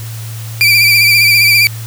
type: tone with vibrato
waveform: 30% pulse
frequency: 2349 Hz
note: D7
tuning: in tune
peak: -3 dBFS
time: 0.61-1.67 s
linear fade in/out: 0 ms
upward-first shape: sine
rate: 15 Hz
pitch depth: 45 cents each way
effects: added 112 Hz sine -22 dBFS peak until 1.86 s + white hiss -32 dBFS RMS until 1.86 s